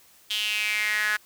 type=tone with high-pass filter sweep; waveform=sawtooth; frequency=211.4 Hz; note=G#3; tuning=31 cents sharp; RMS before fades=-26 dBFS; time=0.3-1.17 s; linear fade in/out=10 ms; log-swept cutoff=3200 to 1600 Hz; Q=6.3; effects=white hiss -56 dBFS RMS until 1.25 s